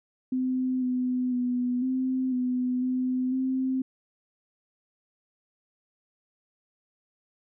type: tone with pitch steps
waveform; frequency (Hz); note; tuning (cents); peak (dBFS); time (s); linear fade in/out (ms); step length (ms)
sine; 256.7 / 251.8 / 247.3 / 259.1 / 250.9 / 254.9 / 261.1; C4 / B3 / B3 / C4 / B3 / C4 / C4; -33 / +34 / +3 / -17 / +28 / -45 / -3; -24; 0.32-3.82; 5; 500
effects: none